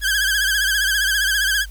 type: tone with vibrato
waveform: sawtooth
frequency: 1609 Hz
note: G6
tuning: 45 cents sharp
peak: -13 dBFS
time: 0.01-1.66 s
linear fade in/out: 50 ms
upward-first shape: sine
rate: 15 Hz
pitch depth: 85 cents each way
effects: added 50 Hz sine -32 dBFS peak until 1.7 s + white hiss -50 dBFS RMS until 1.7 s